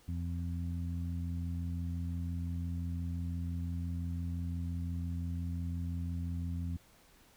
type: harmonic tone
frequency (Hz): 85.8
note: F2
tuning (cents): -30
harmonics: 1 / 2 / 3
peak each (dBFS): -35 / -41 / -45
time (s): 0.08-6.77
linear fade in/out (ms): 5
effects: pink hiss -63 dBFS RMS until 7.36 s